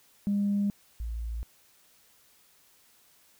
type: tone pair in turn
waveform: sine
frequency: 202.3 / 56.77 Hz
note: G#3 / A#1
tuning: -45 / -45 cents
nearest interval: octave + minor seventh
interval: 2200 cents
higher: first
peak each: -23 / -31 dBFS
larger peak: first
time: 0.27-0.7 / 1-1.43 s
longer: neither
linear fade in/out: 0 ms
effects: tanh soft clip ceiling -20 dBFS + white hiss -62 dBFS RMS until 3.39 s